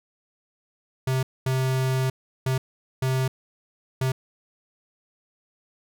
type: tone bursts at uneven times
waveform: square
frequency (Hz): 130.81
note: C3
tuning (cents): 0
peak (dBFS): -22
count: 5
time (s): 1.07-1.23 / 1.46-2.1 / 2.46-2.58 / 3.02-3.28 / 4.01-4.12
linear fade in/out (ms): 5
effects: none